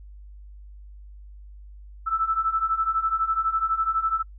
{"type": "beating tone pair", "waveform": "sine", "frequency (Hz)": [1311, 1323], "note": ["E6", "E6"], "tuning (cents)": [-10, 6], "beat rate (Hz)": 12, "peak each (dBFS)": [-26, -23], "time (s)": [2.06, 4.23], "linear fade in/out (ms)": 20, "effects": ["noise-tail reverb RT60 0.1 s tail -25 dB re dry", "added 50 Hz sine -41 dBFS peak until 4.38 s"]}